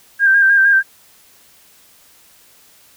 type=tone with vibrato; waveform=sine; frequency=1591 Hz; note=G6; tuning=25 cents sharp; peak=-8 dBFS; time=0.19-0.83 s; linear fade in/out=50 ms; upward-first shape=square; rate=6.5 Hz; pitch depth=31 cents each way; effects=white hiss -49 dBFS RMS until 2.96 s